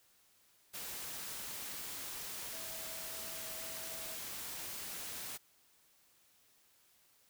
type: tone in noise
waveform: sine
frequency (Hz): 649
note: E5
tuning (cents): -27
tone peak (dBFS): -54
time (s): 2.52-4.16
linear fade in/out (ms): 20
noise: white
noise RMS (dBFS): -44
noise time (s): 0.73-5.38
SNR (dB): -13
effects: white hiss -69 dBFS RMS until 7.29 s